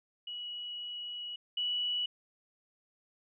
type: tone pair in turn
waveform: sine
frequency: 2924 / 2944 Hz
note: F#7 / F#7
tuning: -21 / -9 cents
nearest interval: unison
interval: 12 cents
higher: second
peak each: -38 / -30 dBFS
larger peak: second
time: 0.27-1.36 / 1.57-2.06 s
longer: first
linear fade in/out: 5 ms
effects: none